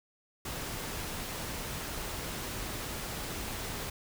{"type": "noise", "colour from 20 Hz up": "pink", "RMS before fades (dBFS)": -38, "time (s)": [0.45, 3.9], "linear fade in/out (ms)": 5, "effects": []}